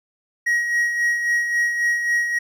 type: tone with tremolo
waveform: triangle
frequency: 1897 Hz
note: A#6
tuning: 30 cents sharp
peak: -14 dBFS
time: 0.46-2.39 s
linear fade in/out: 10 ms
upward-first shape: sine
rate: 3.7 Hz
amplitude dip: 50%
effects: none